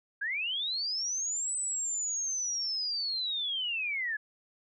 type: linear two-way sweep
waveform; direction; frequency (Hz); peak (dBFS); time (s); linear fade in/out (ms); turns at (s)
sine; up then down; 1567 to 8110 to 1668; -30; 0.21-4.17; 10; 1.56
effects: none